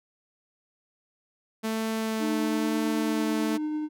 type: tone with vibrato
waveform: sawtooth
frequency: 220.8 Hz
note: A3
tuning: 6 cents sharp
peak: -23 dBFS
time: 1.63-3.58 s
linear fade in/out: 20 ms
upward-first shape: sine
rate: 1 Hz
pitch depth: 10 cents each way
type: tone with tremolo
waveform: triangle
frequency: 304.9 Hz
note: D#4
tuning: 35 cents flat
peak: -24 dBFS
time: 2.19-3.89 s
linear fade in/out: 50 ms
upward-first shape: triangle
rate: 9.1 Hz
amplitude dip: 25%
effects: none